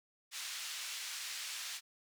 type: band-pass noise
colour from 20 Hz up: white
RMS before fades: -43 dBFS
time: 0.31-1.81 s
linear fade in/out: 50 ms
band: 1700 to 6300 Hz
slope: 12 dB/octave
effects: none